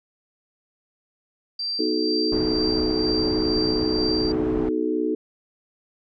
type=tone with tremolo; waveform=sine; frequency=4699 Hz; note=D8; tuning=in tune; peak=-24 dBFS; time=1.59-4.32 s; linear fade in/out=5 ms; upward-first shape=sine; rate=2.1 Hz; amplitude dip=40%
type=chord; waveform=sine; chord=B dominant seventh; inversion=none; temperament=equal with one note detuned; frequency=246.9 / 311.1 / 370 / 433.2 Hz; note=B3 / D#4 / F#4 / A4; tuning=0 / 0 / 0 / -27 cents; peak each=-30 / -24 / -28 / -26 dBFS; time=1.79-5.15 s; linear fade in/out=5 ms
type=low-pass noise; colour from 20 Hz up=pink; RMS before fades=-31 dBFS; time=2.32-4.69 s; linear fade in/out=2 ms; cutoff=1000 Hz; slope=12 dB/octave
effects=none